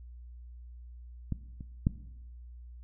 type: clicks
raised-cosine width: 5 ms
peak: -19 / -30 / -12 dBFS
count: 3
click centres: 1.323 / 1.608 / 1.869 s
effects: noise-tail reverb RT60 1.0 s tail -18 dB re dry + added 60 Hz sine -45 dBFS peak until 2.83 s